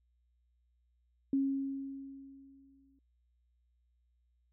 sine tone with exponential decay, 272.7 Hz, C#4, 28 cents flat, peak -26 dBFS, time 1.33-2.99 s, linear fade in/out 2 ms, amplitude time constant 360 ms, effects added 60 Hz sine -70 dBFS peak until 4.52 s

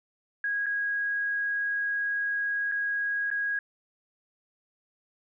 sine tone with dropouts, 1647 Hz, G#6, 15 cents flat, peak -26 dBFS, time 0.44-3.59 s, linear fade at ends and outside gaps 2 ms, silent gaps 0.66-0.665 / 2.716-2.72 / 3.303-3.313 s, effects none

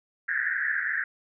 white band-pass noise, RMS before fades -28 dBFS, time 0.28-1.04 s, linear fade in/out 5 ms, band 1500 to 1900 Hz, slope 96 dB/octave, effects none

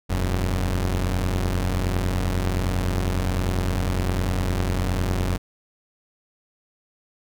sawtooth tone pair together, 41.32 / 92.5 Hz, E1 / F#2, +5 / 0 cents, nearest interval octave + major second, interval 1395 cents, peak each -20 dBFS, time 0.09-5.38 s, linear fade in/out 20 ms, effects none

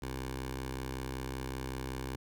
10% pulse tone with notch filter, 65.3 Hz, C2, 3 cents flat, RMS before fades -39 dBFS, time 0.02-2.16 s, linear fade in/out 5 ms, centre 190 Hz, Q 2, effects none

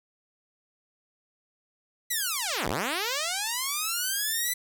5% pulse linear two-way sweep, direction down then up, 2011 to 55.3 to 2011 Hz, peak -16 dBFS, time 2.1-4.54 s, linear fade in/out 10 ms, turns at 2.68 s, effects 8-bit

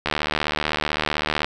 click train, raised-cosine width 0.3 ms, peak -5 dBFS, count 106, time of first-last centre 0.06-1.445 s, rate 75.8 Hz, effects none

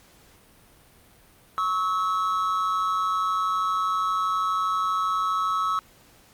triangle tone pair together, 1108.7 / 1296.2 Hz, C#6 / E6, 0 / -30 cents, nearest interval minor third, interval 270 cents, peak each -25 / -22 dBFS, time 1.58-5.79 s, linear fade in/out 0 ms, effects pink hiss -55 dBFS RMS until 6.33 s + Opus 48 kbps

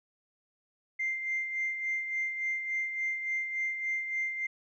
sine tone with tremolo, 2093 Hz, C7, in tune, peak -27 dBFS, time 0.99-4.47 s, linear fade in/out 10 ms, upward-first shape sine, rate 3.5 Hz, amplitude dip 55%, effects tanh soft clip ceiling -24 dBFS

